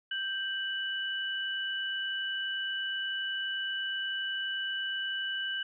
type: tone pair together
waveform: sine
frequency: 1568 / 2963 Hz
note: G6 / F#7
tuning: 0 / +2 cents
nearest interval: major seventh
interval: 1102 cents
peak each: -34 / -34 dBFS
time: 0.11-5.63 s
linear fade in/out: 5 ms
effects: none